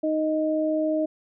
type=tone pair together; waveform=sine; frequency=311 / 623.3 Hz; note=D#4 / D#5; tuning=-1 / +3 cents; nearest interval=octave; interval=1204 cents; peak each=-24 dBFS; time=0.03-1.06 s; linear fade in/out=10 ms; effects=none